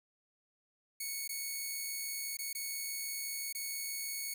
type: tone with dropouts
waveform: 5% pulse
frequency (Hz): 2217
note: C#7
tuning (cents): 0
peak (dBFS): -27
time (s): 1-4.34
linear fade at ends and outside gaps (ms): 5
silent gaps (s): 1.278-1.291 / 2.371-2.388 / 2.53-2.549 / 3.527-3.548
effects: none